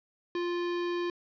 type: tone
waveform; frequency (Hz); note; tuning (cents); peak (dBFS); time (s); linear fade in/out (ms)
square; 349.2; F4; 0; -30; 0.35-1.1; 2
effects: resampled to 11025 Hz + 10-bit